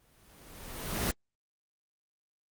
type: noise with exponential growth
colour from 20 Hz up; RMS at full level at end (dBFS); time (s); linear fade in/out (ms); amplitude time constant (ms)
pink; -28; 0-1.11; 0; 240
effects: Opus 24 kbps